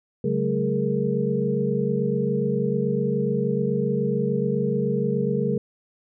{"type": "tone cluster", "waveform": "sine", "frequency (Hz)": [139.9, 188.2, 215.2, 417.1, 466.6], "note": ["C#3", "F#3", "A3", "G#4", "A#4"], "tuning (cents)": [16, 30, -38, 7, 2], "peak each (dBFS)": -27, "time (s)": [0.24, 5.58], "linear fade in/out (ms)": 5, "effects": []}